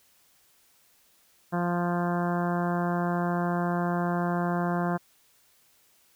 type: harmonic tone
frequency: 174.61 Hz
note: F3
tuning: in tune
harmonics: 1 / 2 / 3 / 4 / 5 / 6 / 7 / 8 / 9 / 10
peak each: -27 / -33 / -37 / -32 / -39 / -36 / -41 / -41 / -40 / -48 dBFS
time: 1.52-4.98 s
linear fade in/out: 20 ms
effects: white hiss -63 dBFS RMS until 6.15 s